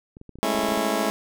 clicks, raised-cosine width 3 ms, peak -29 dBFS, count 11, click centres 0.169 / 0.214 / 0.293 / 0.356 / 0.387 / 0.549 / 0.591 / 0.636 / 0.687 / 0.721 / 0.775 s
15% pulse chord, A major seventh, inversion third, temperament just, 206.2 / 220 / 275 / 330 Hz, G#3 / A3 / C#4 / E4, -12 / 0 / -14 / +2 cents, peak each -22 dBFS, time 0.43-1.1 s, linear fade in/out 0 ms
effects none

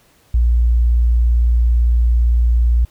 sine tone, 58.9 Hz, A#1, 19 cents sharp, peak -10 dBFS, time 0.34-2.85 s, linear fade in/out 5 ms, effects pink hiss -54 dBFS RMS until 2.9 s

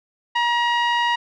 sawtooth tone with low-pass filter, 952 Hz, A#5, 36 cents sharp, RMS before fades -20 dBFS, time 0.35-1.16 s, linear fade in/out 10 ms, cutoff 2800 Hz, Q 1.5, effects none

